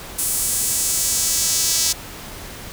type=tone with high-pass filter sweep; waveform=sawtooth; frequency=327 Hz; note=E4; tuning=14 cents flat; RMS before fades=-20 dBFS; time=0.18-1.93 s; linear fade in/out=10 ms; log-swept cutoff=9300 to 5600 Hz; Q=1.6; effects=pink hiss -35 dBFS RMS until 2.72 s